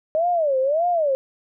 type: tone with vibrato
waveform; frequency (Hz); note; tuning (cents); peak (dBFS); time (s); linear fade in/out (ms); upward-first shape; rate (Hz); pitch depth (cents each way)
sine; 608; D#5; -40; -17; 0.15-1.15; 0; sine; 1.7; 270
effects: none